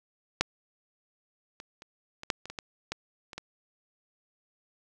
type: clicks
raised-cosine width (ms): 0.2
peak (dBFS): -6 / -25 / -29 / -23 / -8 / -24 / -23 / -18 / -15 / -25 / -20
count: 11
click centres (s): 0.41 / 1.601 / 1.821 / 2.234 / 2.302 / 2.456 / 2.5 / 2.588 / 2.92 / 3.332 / 3.38
effects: none